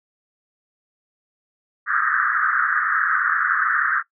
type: band-pass noise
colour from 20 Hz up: pink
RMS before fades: -20 dBFS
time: 1.86-4.03 s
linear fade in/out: 50 ms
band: 1200 to 1800 Hz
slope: 96 dB/octave
effects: noise-tail reverb RT60 0.1 s tail -18 dB re dry